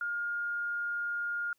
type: tone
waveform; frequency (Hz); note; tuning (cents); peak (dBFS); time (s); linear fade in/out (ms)
sine; 1417; F6; +25; -31; 0.01-1.53; 2
effects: white hiss -75 dBFS RMS until 1.58 s